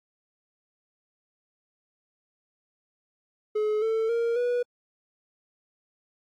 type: tone with pitch steps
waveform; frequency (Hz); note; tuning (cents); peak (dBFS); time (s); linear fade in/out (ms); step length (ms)
triangle; 426.2 / 445.6 / 465.8 / 487; G#4 / A4 / A#4 / B4; +45 / +22 / -1 / -24; -21; 3.55-4.63; 10; 270
effects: AAC 64 kbps